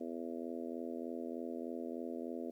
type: harmonic tone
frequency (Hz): 83.3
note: E2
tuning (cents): +19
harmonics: 3 / 4 / 5 / 6 / 7 / 8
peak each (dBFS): -43 / -45 / -47 / -49 / -50 / -51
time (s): 0-2.51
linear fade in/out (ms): 10
effects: 12-bit